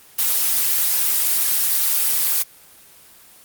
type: noise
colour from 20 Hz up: blue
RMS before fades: -18 dBFS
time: 0.18-2.43 s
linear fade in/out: 10 ms
effects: white hiss -47 dBFS RMS until 3.44 s + Opus 24 kbps